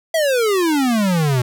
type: exponential sweep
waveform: square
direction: down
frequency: 669 to 120.4 Hz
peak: -15 dBFS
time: 0.14-1.42 s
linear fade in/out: 5 ms
effects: none